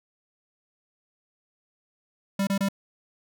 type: tone bursts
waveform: square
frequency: 196.9 Hz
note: G3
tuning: 8 cents sharp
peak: -23 dBFS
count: 3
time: 2.39-2.687 s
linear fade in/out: 5 ms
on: 81 ms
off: 27 ms
effects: none

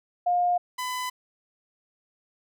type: tone pair in turn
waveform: sine / sawtooth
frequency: 710 / 1004.1 Hz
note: F5 / B5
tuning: +28 / +28 cents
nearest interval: tritone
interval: 600 cents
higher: second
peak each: -20 / -25 dBFS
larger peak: first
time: 0.26-0.58 / 0.78-1.1 s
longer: neither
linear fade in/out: 10 ms
effects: none

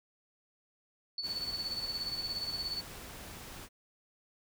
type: tone with tremolo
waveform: sine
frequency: 4457 Hz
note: C#8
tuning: 9 cents sharp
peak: -32 dBFS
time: 1.18-2.81 s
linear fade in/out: 2 ms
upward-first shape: sine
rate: 17 Hz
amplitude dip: 65%
type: noise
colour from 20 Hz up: pink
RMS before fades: -47 dBFS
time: 1.22-3.69 s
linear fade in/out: 50 ms
effects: none

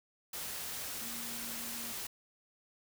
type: tone in noise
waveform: sine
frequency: 233.1 Hz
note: A#3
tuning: in tune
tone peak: -49 dBFS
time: 1.01-1.92 s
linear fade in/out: 5 ms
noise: white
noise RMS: -41 dBFS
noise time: 0.33-2.07 s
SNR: -11 dB
effects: none

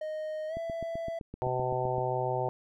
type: tone with pitch glide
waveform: triangle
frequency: 620 to 664.5 Hz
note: D#5 to E5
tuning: -6 to +14 cents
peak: -31 dBFS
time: 0.01-1.19 s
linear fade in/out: 5 ms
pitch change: +120 cents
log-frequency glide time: 0.48-0.55 s
type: click train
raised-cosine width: 3 ms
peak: -27 dBFS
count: 12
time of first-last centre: 0.57-1.982 s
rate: 7.79 Hz
type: harmonic tone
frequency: 127 Hz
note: B2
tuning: 49 cents sharp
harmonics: 1 / 3 / 4 / 5 / 6 / 7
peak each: -35 / -35 / -35 / -35 / -35 / -35 dBFS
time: 1.42-2.49 s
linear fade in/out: 0 ms
effects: none

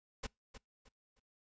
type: noise with echo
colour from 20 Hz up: pink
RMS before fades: -40 dBFS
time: 0.23-0.27 s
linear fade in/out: 10 ms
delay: 310 ms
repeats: 3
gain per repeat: -11 dB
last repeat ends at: 1.2 s
effects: noise-tail reverb RT60 0.2 s tail -26 dB re dry + resampled to 16000 Hz

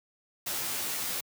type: noise with comb filter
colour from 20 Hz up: white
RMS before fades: -33 dBFS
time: 0.46-1.21 s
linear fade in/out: 10 ms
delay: 13 ms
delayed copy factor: -0.7
effects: high-pass 80 Hz 12 dB/octave

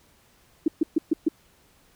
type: tone bursts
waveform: sine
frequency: 315.5 Hz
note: D#4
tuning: 24 cents sharp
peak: -16 dBFS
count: 5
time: 0.66-1.285 s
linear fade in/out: 5 ms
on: 21 ms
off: 130 ms
effects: pink hiss -60 dBFS RMS until 1.95 s

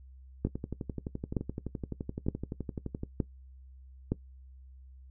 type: two click trains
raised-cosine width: 3 ms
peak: -15 / -22 dBFS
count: 5 / 31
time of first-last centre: 0.45-4.12 / 0.47-3.034 s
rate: 1.09 / 11.7 Hz
effects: noise-tail reverb RT60 0.1 s tail -18 dB re dry + added 65 Hz sine -49 dBFS peak until 5.1 s

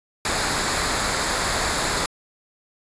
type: noise with comb filter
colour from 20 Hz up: pink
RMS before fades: -23 dBFS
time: 0.25-2.06 s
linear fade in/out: 2 ms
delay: 0.34 ms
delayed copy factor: -0.55
effects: resampled to 22050 Hz

